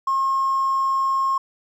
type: tone with hard clipping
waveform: triangle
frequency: 1076 Hz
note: C6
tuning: 48 cents sharp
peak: -18 dBFS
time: 0.07-1.38 s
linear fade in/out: 5 ms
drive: 3 dB
effects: none